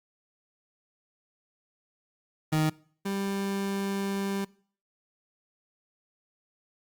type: tone pair in turn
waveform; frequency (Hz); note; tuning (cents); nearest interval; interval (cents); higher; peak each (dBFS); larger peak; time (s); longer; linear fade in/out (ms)
30% pulse; 155.56 / 197.2; D#3 / G3; 0 / +11; major third; 411; second; -20 / -26; first; 2.52-2.7 / 3.05-4.45; second; 10
effects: noise-tail reverb RT60 0.5 s tail -23 dB re dry + Opus 48 kbps